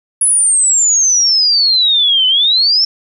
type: exponential two-way sweep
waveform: sine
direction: down then up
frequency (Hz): 10430 to 2996 to 5460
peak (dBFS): -8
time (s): 0.21-2.85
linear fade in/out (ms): 5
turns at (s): 2.27
effects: none